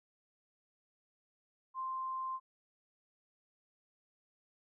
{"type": "tone", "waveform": "sine", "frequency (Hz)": 1046.5, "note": "C6", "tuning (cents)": 0, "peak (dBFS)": -36, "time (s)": [1.74, 2.4], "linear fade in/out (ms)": 50, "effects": []}